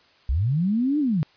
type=linear two-way sweep; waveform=sine; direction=up then down; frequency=55 to 307.1 to 138.5 Hz; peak=-19 dBFS; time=0.29-1.23 s; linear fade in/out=0 ms; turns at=0.99 s; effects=white hiss -57 dBFS RMS until 1.36 s + resampled to 11025 Hz